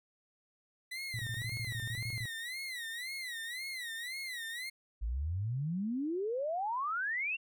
30% pulse tone with vibrato, 1975.5 Hz, B6, in tune, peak -36 dBFS, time 0.91-4.7 s, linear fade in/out 10 ms, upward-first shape sine, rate 1.9 Hz, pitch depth 160 cents each way
sine tone bursts, 115.4 Hz, A#2, 17 cents flat, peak -36 dBFS, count 15, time 1.14-2.255 s, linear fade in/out 0 ms, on 51 ms, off 25 ms
sine exponential sweep, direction up, 51 to 2794 Hz, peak -32 dBFS, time 5.01-7.37 s, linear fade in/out 20 ms
effects none

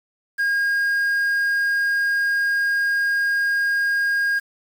triangle tone with quantisation, 1625 Hz, G#6, 38 cents flat, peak -16 dBFS, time 0.38-4.4 s, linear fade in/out 20 ms, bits 7, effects none

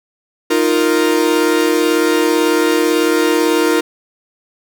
45% pulse chord, Eb suspended second, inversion none, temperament equal, 311.1 / 349.2 / 466.2 Hz, Eb4 / F4 / Bb4, 0 / 0 / 0 cents, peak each -16 dBFS, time 0.5-3.81 s, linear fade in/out 10 ms, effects none

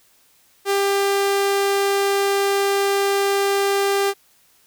sawtooth tone, 397.3 Hz, G4, 23 cents sharp, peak -13 dBFS, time 0.65-4.14 s, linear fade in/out 50 ms, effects white hiss -57 dBFS RMS until 4.66 s

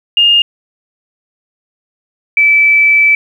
sine tone pair in turn, 2829 / 2312 Hz, F7 / D7, +22 / -28 cents, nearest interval minor third, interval 350 cents, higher first, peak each -5 dBFS, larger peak neither, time 0.17-0.42 / 2.37-3.15 s, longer second, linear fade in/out 2 ms, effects 7-bit

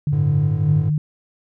sine tone with pitch glide, 146.5 to 150.97 Hz, D3 to D3, -4 to +48 cents, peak -16 dBFS, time 0.07-0.98 s, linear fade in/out 2 ms, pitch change +52 cents, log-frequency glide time 0.34-0.73 s
triangle chord, G suspended second, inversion none, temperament equal, 98 / 110 / 146.83 Hz, G2 / A2 / D3, 0 / 0 / 0 cents, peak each -21 dBFS, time 0.12-0.9 s, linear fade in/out 10 ms
effects none

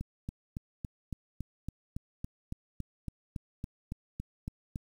click train, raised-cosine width 5 ms, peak -24 dBFS, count 18, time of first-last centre 0.01-4.759 s, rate 3.58 Hz, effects 9-bit

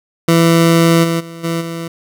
20% pulse tone with level steps, 166.5 Hz, E3, 18 cents sharp, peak -3 / -9 / -24 / -11 / -17 dBFS, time 0.28-1.88 s, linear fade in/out 5 ms, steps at 1.03 / 1.19 / 1.43 / 1.6 s, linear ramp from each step 20 ms, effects none

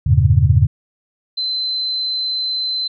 sine chord, E diminished seventh, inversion none, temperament equal with one note detuned, 82.41 / 98 / 113.68 / 138.59 Hz, E2 / G2 / Bb2 / Db3, 0 / 0 / -43 / 0 cents, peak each -15 dBFS, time 0.06-0.67 s, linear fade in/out 10 ms
sine tone, 4064 Hz, B7, 49 cents sharp, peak -18 dBFS, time 1.37-2.88 s, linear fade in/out 10 ms
effects none

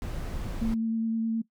brown noise, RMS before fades -33 dBFS, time 0.02-0.74 s, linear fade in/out 0 ms
sine tone with vibrato, 225.2 Hz, A3, 40 cents sharp, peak -25 dBFS, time 0.61-1.42 s, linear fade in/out 10 ms, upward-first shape sine, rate 9.6 Hz, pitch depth 12 cents each way
effects noise-tail reverb RT60 0.1 s tail -19 dB re dry

